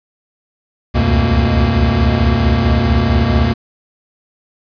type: tone cluster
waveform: square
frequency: 68.2 / 72.7 / 88.4 / 123.1 / 231.3 Hz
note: C#2 / D2 / F2 / B2 / A#3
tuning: -28 / -17 / +22 / -5 / -13 cents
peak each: -18 dBFS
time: 0.94-3.54 s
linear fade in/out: 20 ms
effects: resampled to 11025 Hz + 7-bit